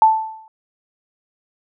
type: tone with exponential decay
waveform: sine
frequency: 880 Hz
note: A5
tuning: in tune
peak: -5 dBFS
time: 0.02-0.48 s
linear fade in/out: 1 ms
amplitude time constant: 100 ms
effects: none